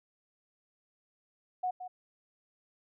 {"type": "tone with echo", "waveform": "sine", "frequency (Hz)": 733, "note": "F#5", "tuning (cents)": -16, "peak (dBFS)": -29, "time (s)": [1.63, 1.71], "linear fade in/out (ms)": 10, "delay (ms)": 170, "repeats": 1, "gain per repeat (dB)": -10, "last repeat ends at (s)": 1.88, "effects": []}